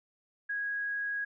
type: tone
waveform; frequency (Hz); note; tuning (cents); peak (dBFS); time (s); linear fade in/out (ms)
sine; 1652; G#6; -10; -31; 0.49-1.25; 10
effects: none